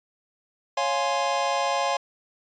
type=chord; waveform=square; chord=Db major seventh; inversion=none; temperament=equal with one note detuned; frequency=554.4 / 698.5 / 833 / 1046.5 Hz; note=Db5 / F5 / Ab5 / C6; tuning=0 / 0 / +5 / 0 cents; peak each=-29 dBFS; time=0.77-1.97 s; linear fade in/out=5 ms; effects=resampled to 16000 Hz